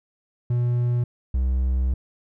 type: tone pair in turn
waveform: triangle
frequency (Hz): 121.3 / 64.26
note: B2 / C2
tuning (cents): -31 / -31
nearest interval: major seventh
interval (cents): 1100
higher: first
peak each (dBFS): -17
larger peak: neither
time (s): 0.5-1.04 / 1.34-1.94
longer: second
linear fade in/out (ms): 5
effects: none